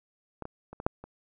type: clicks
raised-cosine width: 1 ms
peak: -23 / -24 / -29 / -24 / -10 / -29 dBFS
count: 6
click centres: 0.423 / 0.454 / 0.73 / 0.801 / 0.865 / 1.04 s
effects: none